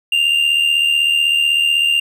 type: tone with amplitude modulation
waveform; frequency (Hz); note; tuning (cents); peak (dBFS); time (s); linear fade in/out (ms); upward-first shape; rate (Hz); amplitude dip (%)
triangle; 2794; F7; 0; -8; 0.12-2; 5; sine; 76; 55
effects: none